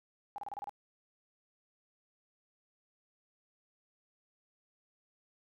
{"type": "tone bursts", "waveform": "sine", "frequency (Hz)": 814, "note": "G#5", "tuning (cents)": -35, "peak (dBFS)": -38, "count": 7, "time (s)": [0.36, 0.694], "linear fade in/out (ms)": 0, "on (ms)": 22, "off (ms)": 30, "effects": []}